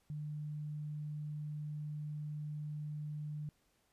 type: tone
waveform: sine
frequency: 150 Hz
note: D3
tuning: 37 cents sharp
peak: -39 dBFS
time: 0.1-3.49 s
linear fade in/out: 0 ms
effects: pink hiss -75 dBFS RMS until 3.92 s + resampled to 32000 Hz